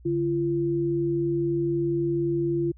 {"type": "tone pair together", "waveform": "sine", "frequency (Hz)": [143.9, 341.5], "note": ["D3", "F4"], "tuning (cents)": [-35, -39], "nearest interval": "octave + minor third", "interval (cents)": 1496, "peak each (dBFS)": [-29, -23], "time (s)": [0.05, 2.72], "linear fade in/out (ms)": 10, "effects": ["added 60 Hz sine -47 dBFS peak until 2.77 s"]}